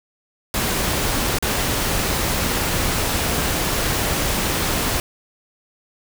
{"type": "noise with dropouts", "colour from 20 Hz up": "pink", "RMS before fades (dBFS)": -21, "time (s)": [0.54, 5], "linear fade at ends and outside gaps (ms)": 1, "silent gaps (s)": [1.386, 1.425], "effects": []}